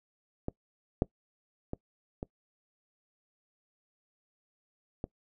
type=clicks; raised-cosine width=2 ms; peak=-19 / -11 / -21 / -22 / -21 dBFS; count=5; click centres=0.484 / 1.021 / 1.734 / 2.229 / 5.041 s; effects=noise-tail reverb RT60 0.1 s tail -23 dB re dry